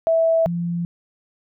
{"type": "tone pair in turn", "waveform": "sine", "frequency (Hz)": [655, 171.79], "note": ["E5", "F3"], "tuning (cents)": [-11, -28], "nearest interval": "octave + major seventh", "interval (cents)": 2317, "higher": "first", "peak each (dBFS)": [-14, -21], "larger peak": "first", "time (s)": [[0.07, 0.46], [0.46, 0.85]], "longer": "neither", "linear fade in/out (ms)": 0, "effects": []}